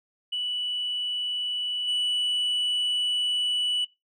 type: tone with level steps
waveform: sine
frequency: 2959 Hz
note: F#7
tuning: 1 cent flat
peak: -25 / -20 dBFS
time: 0.32-3.85 s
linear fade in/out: 10 ms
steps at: 1.87 s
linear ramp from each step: 20 ms
effects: noise-tail reverb RT60 0.2 s tail -20 dB re dry + tanh soft clip ceiling -22 dBFS